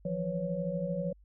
sine tone cluster, 163.4 / 176.1 / 500 / 558 Hz, E3 / F3 / B4 / C#5, -15 / +15 / +21 / +11 cents, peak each -39 / -34 / -39 / -35 dBFS, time 0.05-1.13 s, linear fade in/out 5 ms, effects added 50 Hz sine -56 dBFS peak until 1.24 s

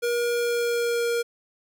square tone with pitch glide, 476.4 to 470.9 Hz, A#4 to A#4, +38 to +18 cents, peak -23 dBFS, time 0.02-1.23 s, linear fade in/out 20 ms, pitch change -20 cents, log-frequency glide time 0.32-1.06 s, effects none

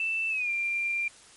sine tone with pitch glide, 2656 to 2380 Hz, E7 to D7, +12 to +22 cents, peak -26 dBFS, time 0-1.08 s, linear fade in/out 2 ms, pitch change -190 cents, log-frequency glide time 0.29-0.5 s, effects white hiss -53 dBFS RMS until 1.36 s + MP3 48 kbps

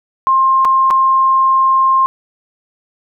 sine tone with dropouts, 1060 Hz, C6, 22 cents sharp, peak -8 dBFS, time 0.27-2.06 s, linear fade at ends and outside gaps 0 ms, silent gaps 0.648-0.652 / 0.904-0.909 s, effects none

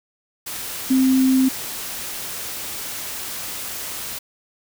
sine tone in noise, 261.6 Hz, C4, in tune, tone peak -13 dBFS, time 0.9-1.49 s, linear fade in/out 10 ms, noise white, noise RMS -30 dBFS, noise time 0.46-4.19 s, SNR +14 dB, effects none

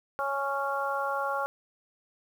harmonic tone, 277.2 Hz, C#4, in tune, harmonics 2 / 3 / 4 / 5, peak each -33 / -33 / -33 / -33 dBFS, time 0.19-1.46 s, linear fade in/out 0 ms, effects 9-bit

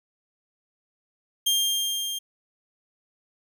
sawtooth tone with level ramp, 3200 Hz, G7, 35 cents sharp, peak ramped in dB -16 to -26 dBFS, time 1.46-2.19 s, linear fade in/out 10 ms, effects none

